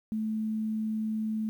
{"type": "tone", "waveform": "sine", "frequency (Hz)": 218, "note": "A3", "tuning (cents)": -16, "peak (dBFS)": -28, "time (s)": [0.12, 1.49], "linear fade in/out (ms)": 0, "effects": ["10-bit"]}